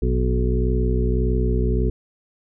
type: harmonic tone with a mistuned harmonic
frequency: 61.7 Hz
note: B1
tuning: 1 cent flat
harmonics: 1 / 2 / 3 / 4 / 6 / 7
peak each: -19 / -25 / -29 / -28 / -27 / -28 dBFS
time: 0.02-1.9 s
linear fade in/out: 5 ms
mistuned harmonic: 1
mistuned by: -130 cents
effects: none